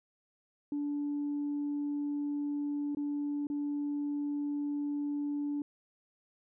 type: tone with dropouts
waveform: sine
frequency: 290 Hz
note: D4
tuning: 22 cents flat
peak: -30 dBFS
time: 0.72-5.62 s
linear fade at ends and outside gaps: 2 ms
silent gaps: 2.949-2.97 / 3.47-3.5 s
effects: tanh soft clip ceiling -28 dBFS